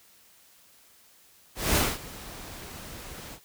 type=noise with ADSR envelope; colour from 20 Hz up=pink; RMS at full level=-22 dBFS; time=1.55-3.4 s; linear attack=210 ms; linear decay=220 ms; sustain=-20 dB; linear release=71 ms; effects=white hiss -58 dBFS RMS until 3.44 s